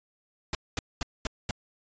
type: noise bursts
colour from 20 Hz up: pink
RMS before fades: -30 dBFS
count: 5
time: 0.53-1.51 s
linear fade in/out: 2 ms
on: 20 ms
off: 220 ms
effects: resampled to 16000 Hz